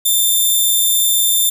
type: tone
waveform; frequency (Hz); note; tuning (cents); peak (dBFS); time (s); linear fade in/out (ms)
5% pulse; 3578; A7; +28; -4; 0.05-1.5; 10
effects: none